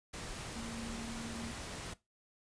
sine tone in noise, 229.5 Hz, A#3, 27 cents flat, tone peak -42 dBFS, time 0.55-1.52 s, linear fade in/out 10 ms, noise pink, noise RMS -44 dBFS, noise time 0.13-1.94 s, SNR -1 dB, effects noise-tail reverb RT60 0.2 s tail -18 dB re dry + resampled to 22050 Hz

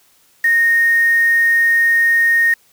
sine tone with quantisation, 1852 Hz, A#6, 12 cents flat, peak -10 dBFS, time 0.44-2.54 s, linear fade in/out 5 ms, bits 5, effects white hiss -54 dBFS RMS until 2.72 s

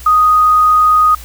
sine tone, 1244.5 Hz, D#6, in tune, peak -6 dBFS, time 0.06-1.15 s, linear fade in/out 5 ms, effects added 60 Hz sine -31 dBFS peak until 1.24 s + white hiss -36 dBFS RMS until 1.24 s

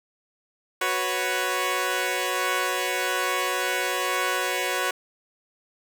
10% pulse chord, F# suspended fourth, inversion none, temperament equal, 370 / 493.9 / 554.4 Hz, F#4 / B4 / C#5, 0 / 0 / 0 cents, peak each -20 dBFS, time 0.81-4.91 s, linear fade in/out 5 ms, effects none

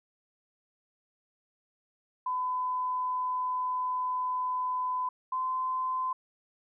sine tone pair in turn, 1008 / 1027.4 Hz, B5 / C6, +35 / -32 cents, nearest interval unison, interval 33 cents, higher second, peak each -28 / -28 dBFS, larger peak neither, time 2.26-5.09 / 5.32-6.13 s, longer first, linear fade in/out 5 ms, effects none

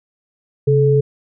sine tone pair together, 135.8 / 431.7 Hz, C#3 / A4, -35 / -33 cents, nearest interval octave + minor sixth, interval 2002 cents, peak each -13 dBFS, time 0.67-1.01 s, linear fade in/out 10 ms, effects none

